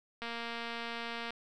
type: click train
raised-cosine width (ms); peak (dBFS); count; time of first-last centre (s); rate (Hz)
0.3; -24; 254; 0.22-1.306; 233
effects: none